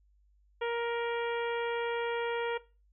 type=harmonic tone; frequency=469.4 Hz; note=A#4; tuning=12 cents sharp; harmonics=1 / 2 / 3 / 4 / 5 / 6 / 7; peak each=-31 / -37 / -41 / -43 / -45 / -47 / -48 dBFS; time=0.61-2.58 s; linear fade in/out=10 ms; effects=noise-tail reverb RT60 0.3 s tail -19 dB re dry + added 50 Hz sine -63 dBFS peak until 2.92 s